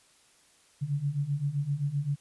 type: beating tone pair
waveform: sine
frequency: 138.59 / 146.29 Hz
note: C#3 / D3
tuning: 0 / -6 cents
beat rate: 7.7 Hz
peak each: -32 / -29 dBFS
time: 0.81-2.16 s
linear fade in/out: 20 ms
effects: white hiss -62 dBFS RMS until 2.2 s + resampled to 24000 Hz